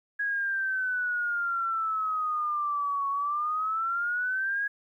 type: exponential two-way sweep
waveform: sine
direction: down then up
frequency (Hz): 1661.2 to 1108.7 to 1661.2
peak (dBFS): -26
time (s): 0.19-4.68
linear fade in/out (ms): 10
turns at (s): 3.09
effects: 11-bit